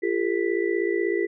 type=tone cluster; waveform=sine; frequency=345.1 / 401.3 / 457.6 / 1976 Hz; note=F4 / G4 / A#4 / B6; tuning=-21 / +41 / -32 / 0 cents; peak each=-25 / -25 / -30 / -32 dBFS; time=0.02-1.27 s; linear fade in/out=20 ms; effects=none